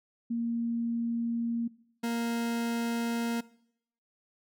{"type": "tone pair in turn", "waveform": ["sine", "40% pulse"], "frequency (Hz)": [233.2, 233.2], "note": ["A#3", "A#3"], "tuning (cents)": [1, 1], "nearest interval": "unison", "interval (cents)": 0, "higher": "neither", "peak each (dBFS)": -28, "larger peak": "neither", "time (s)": [[0.3, 1.68], [2.03, 3.41]], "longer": "neither", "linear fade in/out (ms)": 10, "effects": ["noise-tail reverb RT60 0.7 s tail -21 dB re dry"]}